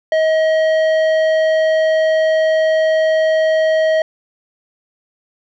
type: tone with tanh clipping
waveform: sine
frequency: 634 Hz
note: D#5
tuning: 32 cents sharp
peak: -13 dBFS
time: 0.12-4.02 s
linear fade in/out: 2 ms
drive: 11 dB
effects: none